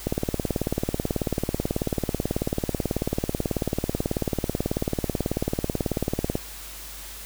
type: click train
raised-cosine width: 2 ms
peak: -10 dBFS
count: 116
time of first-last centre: 0.07-6.354 s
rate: 18.3 Hz
effects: added 50 Hz sine -43 dBFS peak until 7.25 s + white hiss -40 dBFS RMS until 7.25 s